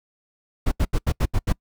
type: noise bursts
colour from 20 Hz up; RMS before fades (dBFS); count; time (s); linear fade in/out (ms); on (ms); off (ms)
brown; -19; 7; 0.66-1.527; 10; 57; 78
effects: noise-tail reverb RT60 0.1 s tail -26 dB re dry

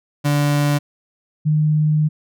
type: tone pair in turn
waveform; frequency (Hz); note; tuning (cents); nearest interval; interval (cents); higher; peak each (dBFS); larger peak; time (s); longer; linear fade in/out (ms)
35% pulse / sine; 145.5 / 152.86; D3 / D#3; -16 / -30; minor second; 86; second; -13; neither; 0.24-0.79 / 1.45-2.09; second; 20
effects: none

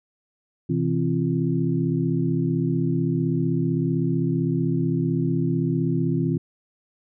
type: tone cluster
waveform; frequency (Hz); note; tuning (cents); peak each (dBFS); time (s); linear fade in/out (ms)
sine; 127 / 162.7 / 264.3 / 343.9; B2 / E3 / C4 / F4; +49 / -22 / +18 / -27; -26 / -23 / -26 / -28; 0.69-6.38; 10
effects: none

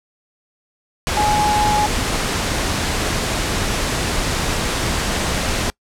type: tone in noise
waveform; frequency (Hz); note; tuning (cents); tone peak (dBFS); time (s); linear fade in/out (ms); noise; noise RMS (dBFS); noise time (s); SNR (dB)
sine; 840; G#5; +19; -15; 1.17-1.86; 0; pink; -20; 1.07-5.7; +2
effects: noise-tail reverb RT60 0.1 s tail -26 dB re dry + low-pass 9000 Hz 12 dB/octave

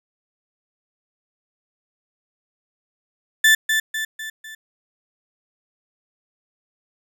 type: tone with echo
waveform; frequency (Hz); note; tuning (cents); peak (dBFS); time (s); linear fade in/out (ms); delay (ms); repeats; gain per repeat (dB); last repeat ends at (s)
35% pulse; 1760; A6; 0; -9; 3.44-3.55; 5; 250; 4; -6; 4.55
effects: none

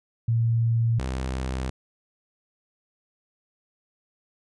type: tone pair in turn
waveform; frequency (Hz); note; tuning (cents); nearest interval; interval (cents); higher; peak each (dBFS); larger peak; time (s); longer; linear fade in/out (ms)
sine / sawtooth; 115.3 / 64.71; A#2 / C2; -19 / -19; minor seventh; 1000; first; -19 / -23; first; 0.28-0.99 / 0.99-1.7; neither; 5
effects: resampled to 22050 Hz

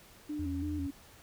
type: tone with vibrato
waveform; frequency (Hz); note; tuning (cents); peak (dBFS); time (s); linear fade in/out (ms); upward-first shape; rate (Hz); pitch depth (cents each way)
sine; 288.8; D4; -29; -34; 0.29-0.91; 10; square; 3; 58
type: tone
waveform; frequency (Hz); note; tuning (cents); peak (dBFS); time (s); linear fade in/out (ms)
sine; 83.1; E2; +15; -36; 0.39-0.87; 5
effects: pink hiss -57 dBFS RMS until 1.22 s

